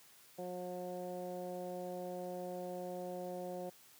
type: tone with low-pass filter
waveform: 15% pulse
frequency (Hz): 180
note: F#3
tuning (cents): -47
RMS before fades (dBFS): -43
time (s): 0.38-3.7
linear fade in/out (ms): 10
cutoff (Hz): 640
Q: 2.7
effects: white hiss -62 dBFS RMS until 3.99 s + high-pass 80 Hz 12 dB/octave